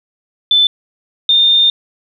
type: tone pair in turn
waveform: sine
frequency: 3520 / 3625 Hz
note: A7 / A#7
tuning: 0 / -49 cents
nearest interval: minor second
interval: 51 cents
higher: second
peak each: -7 dBFS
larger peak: neither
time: 0.51-0.67 / 1.29-1.7 s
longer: second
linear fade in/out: 2 ms
effects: 8-bit